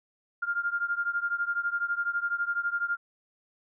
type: beating tone pair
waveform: sine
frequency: 1398 / 1410 Hz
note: F6 / F6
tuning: +1 / +16 cents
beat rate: 12 Hz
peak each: -29 / -31 dBFS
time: 0.42-2.97 s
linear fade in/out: 10 ms
effects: none